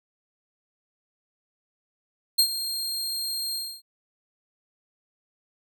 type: tone with ADSR envelope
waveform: sawtooth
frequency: 4211 Hz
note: C8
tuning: 10 cents sharp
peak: -12 dBFS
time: 2.38-3.82 s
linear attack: 13 ms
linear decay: 77 ms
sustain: -13 dB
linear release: 270 ms
effects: none